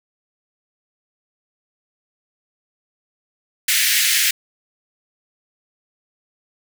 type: high-pass noise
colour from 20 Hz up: pink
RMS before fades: -17 dBFS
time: 3.68-4.31 s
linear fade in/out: 5 ms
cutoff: 1700 Hz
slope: 48 dB/octave
effects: none